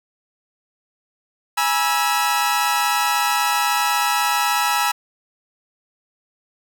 sawtooth chord, E major, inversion first, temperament equal with one note detuned, 830.6 / 966.9 / 1318.5 Hz, G#5 / B5 / E6, 0 / -37 / 0 cents, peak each -18 dBFS, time 1.57-4.92 s, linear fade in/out 10 ms, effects none

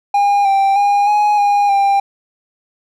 triangle tone with pitch steps, 810 / 785 / 812 / 834 / 815 / 795 Hz, G#5 / G5 / G#5 / G#5 / G#5 / G5, -43 / +2 / -39 / +7 / -33 / +24 cents, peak -8 dBFS, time 0.14-2 s, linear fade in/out 5 ms, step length 310 ms, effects none

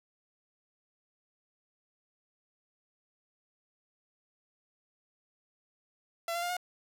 sawtooth tone with pitch steps, 675 / 689.2 / 703.7 / 718.4 Hz, E5 / F5 / F5 / F5, +41 / -23 / +13 / +49 cents, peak -28 dBFS, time 6.28-6.568 s, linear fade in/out 2 ms, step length 72 ms, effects none

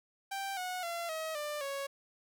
sawtooth tone with pitch steps, 784 / 731.5 / 682.5 / 636.8 / 594.2 / 554.4 Hz, G5 / F#5 / F5 / D#5 / D5 / C#5, 0 / -20 / -40 / +40 / +20 / 0 cents, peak -32 dBFS, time 0.31-1.87 s, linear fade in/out 10 ms, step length 260 ms, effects none

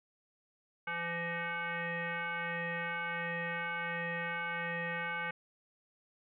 sine tone with frequency modulation, 170.7 Hz, F3, 39 cents flat, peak -34 dBFS, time 0.87-5.31 s, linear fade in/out 5 ms, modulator 340 Hz, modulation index 6.6, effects none

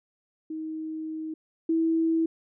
sine tone pair in turn, 315.6 / 326 Hz, D#4 / E4, +25 / -19 cents, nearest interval minor second, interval 56 cents, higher second, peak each -31 / -21 dBFS, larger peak second, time 0.5-1.34 / 1.69-2.26 s, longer first, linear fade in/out 5 ms, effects none

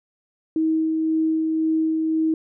sine tone with tremolo, 318.5 Hz, D#4, 41 cents sharp, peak -17 dBFS, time 0.56-2.34 s, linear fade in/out 2 ms, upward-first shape sine, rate 1.9 Hz, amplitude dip 25%, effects none

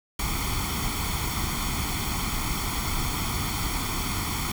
pink noise with comb filter, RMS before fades -28 dBFS, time 0.19-4.52 s, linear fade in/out 5 ms, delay 0.9 ms, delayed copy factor +0.75, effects none

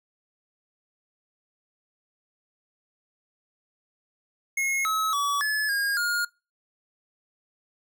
square tone with pitch steps, 2164 / 1288 / 1140 / 1718 / 1626 / 1425 Hz, C#7 / E6 / C#6 / A6 / G#6 / F6, -42 / -41 / +48 / -42 / -37 / +34 cents, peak -24 dBFS, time 4.57-6.25 s, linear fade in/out 5 ms, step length 280 ms, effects noise-tail reverb RT60 0.3 s tail -26 dB re dry

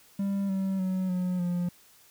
triangle tone with pitch steps, 197.8 / 192.17 / 186.7 / 181.38 / 176.22 Hz, G3 / G3 / F#3 / F#3 / F3, +16 / -34 / +16 / -34 / +16 cents, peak -24 dBFS, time 0.19-1.69 s, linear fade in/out 5 ms, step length 300 ms, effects white hiss -58 dBFS RMS until 2.1 s

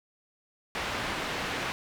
white low-pass noise, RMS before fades -33 dBFS, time 0.75-1.72 s, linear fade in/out 0 ms, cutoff 2400 Hz, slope 12 dB/octave, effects none

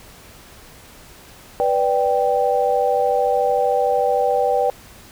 sine chord, G major, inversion first, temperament equal, 493.9 / 587.3 / 784 Hz, B4 / D5 / G5, 0 / 0 / 0 cents, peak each -19 / -21 / -19 dBFS, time 1.6-4.7 s, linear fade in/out 0 ms, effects pink hiss -44 dBFS RMS until 5.11 s

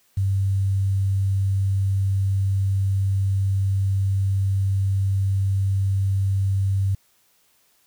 sine tone with quantisation, 97.3 Hz, G2, 12 cents flat, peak -18 dBFS, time 0.17-6.95 s, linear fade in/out 5 ms, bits 8, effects white hiss -62 dBFS RMS until 7.86 s

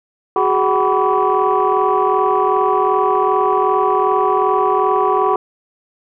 sine tone cluster, 374.4 / 417 / 753 / 989 / 1142 Hz, F#4 / G#4 / F#5 / B5 / D6, +20 / +7 / +30 / +2 / -49 cents, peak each -18 dBFS, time 0.36-5.36 s, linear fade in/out 2 ms, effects tanh soft clip ceiling -4 dBFS

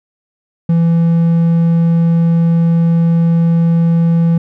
triangle tone, 167.2 Hz, E3, 25 cents sharp, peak -6 dBFS, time 0.69-4.38 s, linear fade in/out 5 ms, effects none

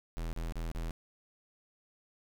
square tone bursts, 41.2 Hz, E1, in tune, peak -35 dBFS, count 4, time 0.17-0.909 s, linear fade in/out 0 ms, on 160 ms, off 33 ms, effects 12-bit

